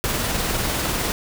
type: noise with tremolo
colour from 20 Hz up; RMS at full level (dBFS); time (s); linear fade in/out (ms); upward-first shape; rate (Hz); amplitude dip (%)
pink; -22; 0.04-1.12; 0; sine; 20; 30
effects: none